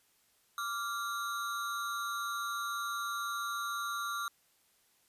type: ring-modulated tone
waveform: square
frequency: 1279 Hz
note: D#6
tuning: 47 cents sharp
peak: -32 dBFS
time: 0.58-4.28 s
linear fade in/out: 0 ms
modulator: 110 Hz
effects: white hiss -70 dBFS RMS until 5.08 s + resampled to 32000 Hz